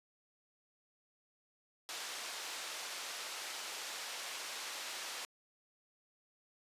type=band-pass noise; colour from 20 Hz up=white; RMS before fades=-44 dBFS; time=1.89-5.25 s; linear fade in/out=0 ms; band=520 to 5900 Hz; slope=12 dB/octave; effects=resampled to 32000 Hz